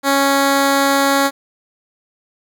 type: tone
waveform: 10% pulse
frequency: 276.7 Hz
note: C#4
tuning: 3 cents flat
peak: -4 dBFS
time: 0.03-1.31 s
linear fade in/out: 50 ms
effects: none